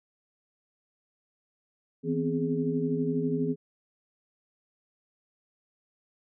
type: tone cluster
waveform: sine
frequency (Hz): 162 / 250.1 / 262.3 / 416.8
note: E3 / B3 / C4 / G#4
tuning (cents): -30 / +22 / +4 / +6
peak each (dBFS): -31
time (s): 2.03-3.56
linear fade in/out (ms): 50
effects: none